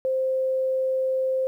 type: tone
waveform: sine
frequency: 523.3 Hz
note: C5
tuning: in tune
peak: -21 dBFS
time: 0.05-1.47 s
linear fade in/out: 0 ms
effects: 10-bit